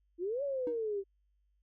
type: exponential two-way sweep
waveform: sine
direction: up then down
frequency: 329.6 to 576 to 384.8 Hz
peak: -32 dBFS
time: 0.18-1.04 s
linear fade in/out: 50 ms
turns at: 0.43 s
type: tone with exponential decay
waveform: triangle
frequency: 311.1 Hz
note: D#4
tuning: in tune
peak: -32 dBFS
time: 0.67-0.82 s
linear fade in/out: 1 ms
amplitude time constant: 32 ms
effects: added 50 Hz sine -70 dBFS peak until 1.62 s